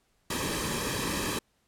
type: noise with comb filter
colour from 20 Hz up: pink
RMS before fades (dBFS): -31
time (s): 0.3-1.39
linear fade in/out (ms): 5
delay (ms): 1.4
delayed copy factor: -0.7
effects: pink hiss -71 dBFS RMS until 1.67 s + low-pass 12000 Hz 12 dB/octave